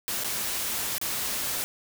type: noise with dropouts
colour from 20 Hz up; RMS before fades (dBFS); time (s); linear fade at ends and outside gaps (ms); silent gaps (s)
white; -30; 0.08-1.64; 0; 0.237-0.244 / 0.982-1.014
effects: none